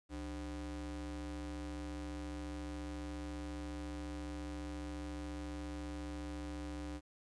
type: ring-modulated tone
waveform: square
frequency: 114.6 Hz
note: A#2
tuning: 29 cents flat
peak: -39 dBFS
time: 0.09-7.01 s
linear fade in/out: 50 ms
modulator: 182 Hz
effects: resampled to 22050 Hz + 12-bit